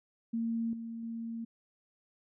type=tone with level steps; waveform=sine; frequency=229.1 Hz; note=A#3; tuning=30 cents flat; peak=-30 / -38 / -36 dBFS; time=0.33-1.45 s; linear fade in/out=10 ms; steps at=0.73 / 1.03 s; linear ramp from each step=2 ms; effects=none